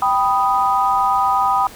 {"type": "chord", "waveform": "sine", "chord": "G augmented", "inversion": "none", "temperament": "equal", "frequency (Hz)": [784, 987.8, 1244.5], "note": ["G5", "B5", "D#6"], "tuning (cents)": [0, 0, 0], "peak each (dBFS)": -18, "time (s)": [0.02, 1.67], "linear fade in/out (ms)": 2, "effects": ["pink hiss -39 dBFS RMS until 1.75 s"]}